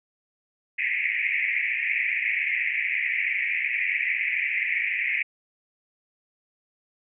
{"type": "band-pass noise", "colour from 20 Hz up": "pink", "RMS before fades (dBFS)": -26, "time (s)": [0.78, 5.23], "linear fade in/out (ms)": 10, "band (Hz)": [1900, 2500], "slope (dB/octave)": 96, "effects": []}